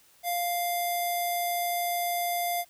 square tone with low-pass filter, 698.5 Hz, F5, in tune, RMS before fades -29 dBFS, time 0.23-2.65 s, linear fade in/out 50 ms, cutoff 12000 Hz, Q 6.3, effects white hiss -60 dBFS RMS until 2.69 s

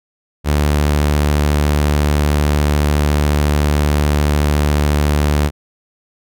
sawtooth tone, 73.8 Hz, D2, 9 cents sharp, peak -8 dBFS, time 0.44-5.51 s, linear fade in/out 50 ms, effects none

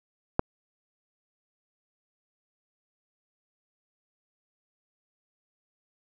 click, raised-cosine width 1 ms, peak -7 dBFS, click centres 0.394 s, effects none

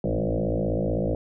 sine tone with frequency modulation, 193.1 Hz, G3, 26 cents flat, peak -22 dBFS, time 0.04-1.15 s, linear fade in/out 2 ms, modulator 55.9 Hz, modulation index 7.3, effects none

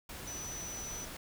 sine tone in noise, 5970 Hz, F#8, 15 cents sharp, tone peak -41 dBFS, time 0.27-1.05 s, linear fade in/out 5 ms, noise pink, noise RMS -45 dBFS, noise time 0.09-1.17 s, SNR +1 dB, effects none

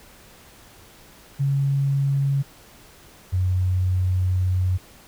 sine tone pair in turn, 138.59 / 91.89 Hz, C#3 / F#2, 0 / -11 cents, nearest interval perfect fifth, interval 711 cents, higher first, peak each -18 dBFS, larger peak neither, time 1.39-2.43 / 3.32-4.78 s, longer second, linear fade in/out 20 ms, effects pink hiss -49 dBFS RMS until 5.07 s

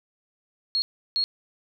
sine tone bursts at uneven times, 4276 Hz, C8, 37 cents sharp, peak -21 dBFS, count 2, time 0.75-0.82 / 1.16-1.24 s, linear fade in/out 0 ms, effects none

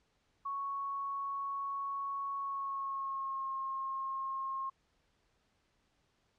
sine tone with pitch glide, 1108.7 to 1073.4 Hz, C#6 to C6, 0 to +44 cents, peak -35 dBFS, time 0.45-4.7 s, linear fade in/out 10 ms, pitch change -56 cents, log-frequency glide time 2.37-3.52 s, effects pink hiss -75 dBFS RMS until 6.38 s + low-pass 6000 Hz 12 dB/octave

